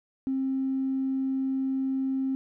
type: tone with tanh clipping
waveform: triangle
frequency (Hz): 266.1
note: C4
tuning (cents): +29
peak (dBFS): -25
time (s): 0.27-2.35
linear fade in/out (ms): 0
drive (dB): 4
effects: none